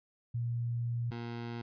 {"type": "tone pair in turn", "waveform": ["sine", "20% pulse"], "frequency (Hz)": [118.5, 117.82], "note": ["A#2", "A#2"], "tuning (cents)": [29, 19], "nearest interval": "unison", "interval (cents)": 10, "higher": "first", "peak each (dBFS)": [-31, -33], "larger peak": "first", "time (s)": [[0.34, 1.11], [1.11, 1.62]], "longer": "first", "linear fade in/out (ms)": 10, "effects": ["resampled to 11025 Hz"]}